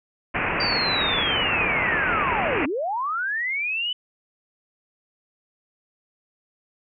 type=low-pass noise; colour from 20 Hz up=white; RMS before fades=-25 dBFS; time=0.34-2.66 s; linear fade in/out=10 ms; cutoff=2700 Hz; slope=96 dB/octave
type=linear two-way sweep; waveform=sine; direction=down then up; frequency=4699 to 245 to 3019 Hz; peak=-23 dBFS; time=0.6-3.93 s; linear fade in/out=5 ms; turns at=2.65 s
effects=none